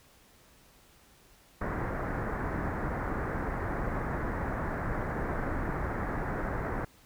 pink low-pass noise, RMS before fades -33 dBFS, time 1.61-6.85 s, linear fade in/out 5 ms, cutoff 1900 Hz, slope 48 dB/octave, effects pink hiss -60 dBFS RMS until 7.05 s

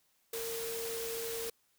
sine tone in noise, 458.5 Hz, A#4, 29 cents flat, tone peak -38 dBFS, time 0.33-1.5 s, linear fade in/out 5 ms, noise white, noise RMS -41 dBFS, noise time 0.33-1.5 s, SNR 0 dB, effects white hiss -73 dBFS RMS until 1.78 s

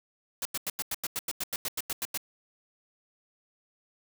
white noise bursts, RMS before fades -32 dBFS, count 15, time 0.42-2.175 s, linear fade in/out 2 ms, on 33 ms, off 90 ms, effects none

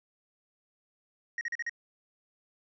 triangle tone bursts, 1880 Hz, A#6, 14 cents sharp, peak -29 dBFS, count 5, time 1.38-1.695 s, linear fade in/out 2 ms, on 31 ms, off 40 ms, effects resampled to 16000 Hz

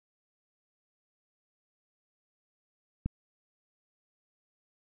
click, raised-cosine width 5 ms, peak -18 dBFS, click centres 3.06 s, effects none

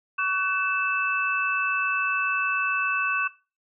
sine tone cluster, 1134 / 1507 / 2635 Hz, C#6 / F#6 / E7, +39 / +31 / -1 cents, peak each -27 dBFS, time 0.18-3.28 s, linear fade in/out 10 ms, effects noise-tail reverb RT60 0.3 s tail -17 dB re dry

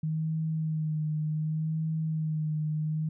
sine tone with vibrato, 156.3 Hz, D#3, 8 cents sharp, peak -27 dBFS, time 0.03-3.09 s, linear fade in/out 5 ms, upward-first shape sine, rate 0.67 Hz, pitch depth 31 cents each way, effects none

